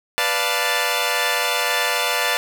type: chord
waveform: 10% pulse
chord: B half-diminished seventh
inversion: none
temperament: equal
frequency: 493.9 / 587.3 / 698.5 / 880 Hz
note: B4 / D5 / F5 / A5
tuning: 0 / 0 / 0 / 0 cents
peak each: -16 dBFS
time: 0.18-2.37 s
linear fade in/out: 0 ms
effects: none